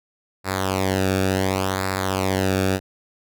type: tone with flanger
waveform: sawtooth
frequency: 95.1 Hz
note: F#2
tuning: 48 cents sharp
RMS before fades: -22 dBFS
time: 0.44-2.8 s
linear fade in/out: 50 ms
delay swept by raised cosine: 0.32 to 0.99 ms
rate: 0.69 Hz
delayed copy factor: -0.75
effects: none